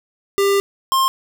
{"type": "tone pair in turn", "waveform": "square", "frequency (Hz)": [397.6, 1061.5], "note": ["G4", "C6"], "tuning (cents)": [25, 25], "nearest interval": "octave + perfect fourth", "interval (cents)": 1700, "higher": "second", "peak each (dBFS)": -14, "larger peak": "neither", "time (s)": [[0.38, 0.6], [0.92, 1.08]], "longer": "first", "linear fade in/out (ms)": 0, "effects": []}